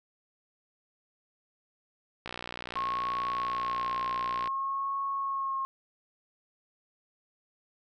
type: click train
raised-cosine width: 0.3 ms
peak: -21 dBFS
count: 135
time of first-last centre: 2.26-4.475 s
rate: 60.5 Hz
type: tone with vibrato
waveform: sine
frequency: 1083 Hz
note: C#6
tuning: 41 cents flat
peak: -29 dBFS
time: 2.76-5.65 s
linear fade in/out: 0 ms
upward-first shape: sine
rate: 0.55 Hz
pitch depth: 26 cents each way
effects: none